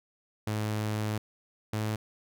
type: tone pair in turn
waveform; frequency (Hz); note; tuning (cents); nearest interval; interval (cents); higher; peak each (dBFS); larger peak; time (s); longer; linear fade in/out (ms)
sawtooth; 107 / 107.87; A2 / A2; -48 / -34; unison; 14; second; -25; neither; 0.47-1.18 / 1.73-1.96; first; 5
effects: none